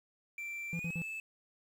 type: tone with pitch glide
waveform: triangle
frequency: 2349 to 2621 Hz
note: D7 to E7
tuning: 0 to -11 cents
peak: -37 dBFS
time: 0.38-1.2 s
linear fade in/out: 2 ms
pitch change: +189 cents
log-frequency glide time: 0.71-0.97 s
type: tone bursts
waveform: triangle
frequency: 168.3 Hz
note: E3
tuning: 36 cents sharp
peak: -33 dBFS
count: 3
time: 0.73-1.019 s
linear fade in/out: 0 ms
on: 63 ms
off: 50 ms
effects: 10-bit